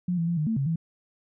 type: tone with pitch steps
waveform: sine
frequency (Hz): 178.4 / 166.8 / 171.4 / 152.4 / 223.6 / 137.3 / 164.1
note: F3 / E3 / F3 / D#3 / A3 / C#3 / E3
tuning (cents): +37 / +21 / -32 / -36 / +28 / -16 / -8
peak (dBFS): -23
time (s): 0.08-0.759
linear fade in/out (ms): 5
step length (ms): 97
effects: none